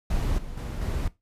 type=noise with level steps; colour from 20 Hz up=brown; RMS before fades=-25 / -37 / -31 / -27 dBFS; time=0.1-1.08 s; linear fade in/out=5 ms; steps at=0.38 / 0.57 / 0.81 s; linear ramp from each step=5 ms; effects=noise-tail reverb RT60 0.2 s tail -18 dB re dry + resampled to 32000 Hz